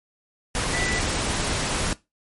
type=tone in noise; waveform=sine; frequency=1975.5 Hz; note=B6; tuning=in tune; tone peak=-27 dBFS; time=0.74-0.99 s; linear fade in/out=0 ms; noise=pink; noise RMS=-25 dBFS; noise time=0.55-1.93 s; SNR=-5 dB; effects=noise-tail reverb RT60 0.2 s tail -18 dB re dry + MP3 48 kbps